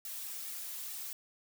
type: noise with flanger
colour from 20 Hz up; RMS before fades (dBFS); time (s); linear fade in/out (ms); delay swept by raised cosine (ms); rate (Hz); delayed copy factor
blue; -42; 0.05-1.13; 2; 1.9 to 4.5; 2.3; -0.7
effects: none